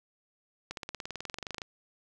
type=accelerating click train; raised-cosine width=0.2 ms; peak=-20 dBFS; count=20; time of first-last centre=0.71-1.618 s; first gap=62 ms; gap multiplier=0.97; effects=none